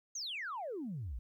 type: exponential sweep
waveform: sine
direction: down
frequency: 6700 to 51.1 Hz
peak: -37 dBFS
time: 0.15-1.19 s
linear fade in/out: 5 ms
effects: tanh soft clip ceiling -34 dBFS + 13-bit